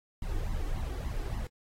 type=noise with flanger; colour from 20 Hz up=brown; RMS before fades=-33 dBFS; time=0.22-1.47 s; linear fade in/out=2 ms; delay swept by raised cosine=0.97 to 2.67 ms; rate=3.5 Hz; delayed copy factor=+0.95; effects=AAC 48 kbps